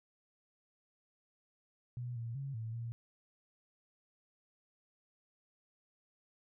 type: tone with pitch steps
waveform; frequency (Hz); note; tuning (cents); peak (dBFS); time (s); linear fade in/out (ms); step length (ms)
sine; 122.3 / 116 / 137.5 / 112.2 / 116.6; B2 / A#2 / C#3 / A2 / A#2; -16 / -8 / -14 / +34 / +1; -38; 1.97-2.92; 0; 190
effects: none